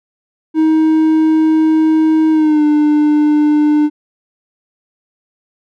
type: tone with pitch glide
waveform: triangle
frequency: 315.6 to 299.3 Hz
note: D#4 to D4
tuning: +25 to +33 cents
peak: -6 dBFS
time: 0.54-3.9 s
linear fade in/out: 50 ms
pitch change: -92 cents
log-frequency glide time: 2.31-2.64 s
effects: none